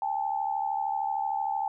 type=tone pair together; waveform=sine; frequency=799.9 / 873 Hz; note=G5 / A5; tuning=+35 / -14 cents; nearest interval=major second; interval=151 cents; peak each=-29 / -30 dBFS; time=0.02-1.68 s; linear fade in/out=2 ms; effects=none